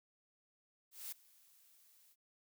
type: noise with ADSR envelope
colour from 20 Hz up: blue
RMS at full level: -44 dBFS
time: 0.91-2.16 s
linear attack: 210 ms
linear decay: 8 ms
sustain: -23 dB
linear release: 46 ms
effects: none